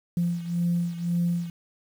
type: beating tone pair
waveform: sine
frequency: 172.1 / 174 Hz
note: F3 / F3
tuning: -25 / -6 cents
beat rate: 1.9 Hz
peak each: -24 / -28 dBFS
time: 0.17-1.5 s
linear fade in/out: 2 ms
effects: tanh soft clip ceiling -17 dBFS + 8-bit